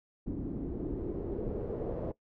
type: noise with low-pass filter sweep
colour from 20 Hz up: pink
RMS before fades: -36 dBFS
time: 0.26-2.12 s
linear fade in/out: 10 ms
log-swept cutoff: 280 to 530 Hz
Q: 3.2
effects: noise-tail reverb RT60 0.1 s tail -19 dB re dry